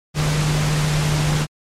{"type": "tone in noise", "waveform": "sine", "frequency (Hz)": 151, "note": "D3", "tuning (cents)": 48, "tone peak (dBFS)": -17, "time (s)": [0.14, 1.47], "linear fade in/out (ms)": 50, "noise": "pink", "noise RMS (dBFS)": -23, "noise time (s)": [0.14, 1.47], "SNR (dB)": 3, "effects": ["low-pass 8000 Hz 12 dB/octave", "MP3 64 kbps"]}